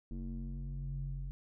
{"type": "tone with low-pass filter sweep", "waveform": "square", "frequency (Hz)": 45.98, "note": "F#1", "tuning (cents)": -10, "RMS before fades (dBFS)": -40, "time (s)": [0.11, 1.31], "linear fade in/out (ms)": 0, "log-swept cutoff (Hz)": [270, 110], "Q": 3.7, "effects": []}